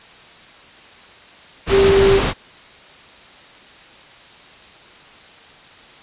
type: tone in noise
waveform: sine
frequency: 392 Hz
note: G4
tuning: in tune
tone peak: -10 dBFS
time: 1.69-2.21 s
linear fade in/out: 50 ms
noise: pink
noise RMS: -18 dBFS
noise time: 1.66-2.34 s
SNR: +5 dB
effects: white hiss -43 dBFS RMS until 6.02 s + resampled to 8000 Hz